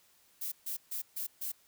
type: noise bursts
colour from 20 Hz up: violet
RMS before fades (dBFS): -37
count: 5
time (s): 0.41-1.52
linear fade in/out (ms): 10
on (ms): 110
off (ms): 140
effects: white hiss -66 dBFS RMS until 1.67 s